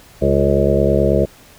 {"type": "harmonic tone with a mistuned harmonic", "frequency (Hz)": 69.3, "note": "C#2", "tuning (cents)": 0, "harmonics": [1, 2, 3, 5, 6, 7, 8, 9], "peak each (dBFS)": [-20, -20, -20, -20, -20, -20, -20, -20], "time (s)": [0.21, 1.26], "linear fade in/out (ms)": 20, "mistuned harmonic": 9, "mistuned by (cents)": 18, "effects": ["pink hiss -45 dBFS RMS until 1.58 s"]}